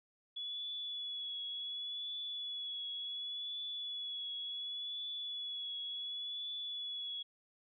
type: tone with vibrato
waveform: sine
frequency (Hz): 3400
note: G#7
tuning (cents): +40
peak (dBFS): -39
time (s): 0.36-7.23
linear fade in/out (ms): 10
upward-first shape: triangle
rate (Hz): 0.69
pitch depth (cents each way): 29
effects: none